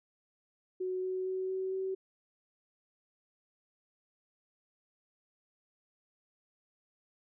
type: tone with pitch steps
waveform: sine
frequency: 370 / 372.6 / 375.2 / 377.8 / 380.4 Hz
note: F#4 / F#4 / F#4 / F#4 / F#4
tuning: 0 / +12 / +24 / +36 / +48 cents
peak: -32 dBFS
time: 0.8-1.95 s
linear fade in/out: 10 ms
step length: 230 ms
effects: none